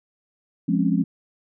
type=chord; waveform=sine; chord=Db major seventh; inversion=first; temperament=equal; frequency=174.61 / 207.7 / 261.6 / 277.2 Hz; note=F3 / Ab3 / C4 / Db4; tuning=0 / 0 / 0 / 0 cents; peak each=-22 / -23 / -25 / -24 dBFS; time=0.68-1.04 s; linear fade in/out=10 ms; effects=none